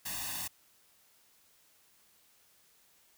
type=noise with comb filter; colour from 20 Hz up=white; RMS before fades=-38 dBFS; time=0.05-0.48 s; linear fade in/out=10 ms; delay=1.1 ms; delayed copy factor=+1; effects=white hiss -66 dBFS RMS until 3.17 s